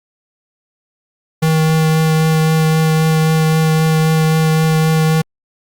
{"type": "tone with vibrato", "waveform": "square", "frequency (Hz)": 158.6, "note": "D#3", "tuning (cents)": 33, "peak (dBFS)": -11, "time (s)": [1.42, 5.22], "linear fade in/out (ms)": 10, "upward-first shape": "triangle", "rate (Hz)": 3.8, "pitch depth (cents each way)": 11, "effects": ["Opus 48 kbps"]}